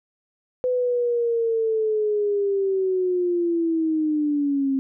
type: linear sweep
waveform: sine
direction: down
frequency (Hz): 505 to 266.1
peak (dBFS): -19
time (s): 0.64-4.79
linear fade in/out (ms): 0
effects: none